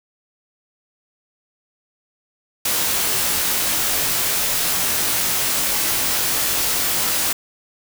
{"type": "noise with comb filter", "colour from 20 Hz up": "white", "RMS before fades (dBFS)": -20, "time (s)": [2.65, 7.33], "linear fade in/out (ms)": 5, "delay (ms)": 20, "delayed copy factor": -0.75, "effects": []}